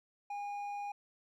sine tone with hard clipping, 815 Hz, G#5, 33 cents flat, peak -39 dBFS, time 0.3-0.92 s, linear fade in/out 5 ms, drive 5 dB, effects none

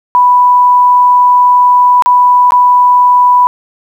sine tone with dropouts, 987.8 Hz, B5, in tune, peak -3 dBFS, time 0.15-3.47 s, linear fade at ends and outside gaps 0 ms, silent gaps 2.023-2.06 / 2.507-2.521 s, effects 7-bit

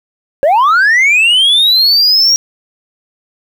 sine linear sweep, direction up, 529 to 5670 Hz, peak -3 dBFS, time 0.43-2.36 s, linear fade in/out 0 ms, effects tanh soft clip ceiling -5 dBFS + 7-bit

